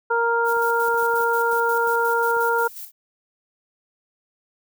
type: harmonic tone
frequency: 466.2 Hz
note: A#4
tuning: in tune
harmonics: 1 / 2 / 3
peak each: -22 / -22 / -22 dBFS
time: 0.1-2.68 s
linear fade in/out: 10 ms
type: noise with tremolo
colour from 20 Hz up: violet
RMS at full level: -35 dBFS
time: 0.44-2.92 s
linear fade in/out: 50 ms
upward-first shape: square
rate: 5.6 Hz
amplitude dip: 55%
type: clicks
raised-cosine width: 1 ms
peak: -29 dBFS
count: 9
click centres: 0.568 / 0.883 / 0.943 / 1.027 / 1.139 / 1.207 / 1.531 / 1.874 / 2.368 s
effects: none